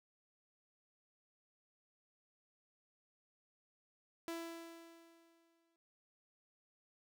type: tone with exponential decay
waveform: sawtooth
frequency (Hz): 333.3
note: E4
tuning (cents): +19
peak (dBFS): -36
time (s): 4.28-5.76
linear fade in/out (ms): 0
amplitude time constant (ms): 320
effects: none